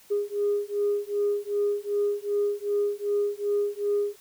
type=beating tone pair; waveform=sine; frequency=408.4 / 411 Hz; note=G#4 / G#4; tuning=-29 / -18 cents; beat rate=2.6 Hz; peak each=-26 dBFS; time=0.1-4.16 s; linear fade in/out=20 ms; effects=tanh soft clip ceiling -17 dBFS + white hiss -55 dBFS RMS until 4.2 s